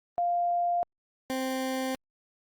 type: tone pair in turn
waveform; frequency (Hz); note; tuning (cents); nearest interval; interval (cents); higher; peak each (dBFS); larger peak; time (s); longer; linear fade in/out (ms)
sine / 20% pulse; 698.5 / 261.6; F5 / C4; 0 / 0; octave + perfect fourth; 1700; first; -24; neither; 0.18-0.83 / 1.3-1.95; neither; 0
effects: Opus 32 kbps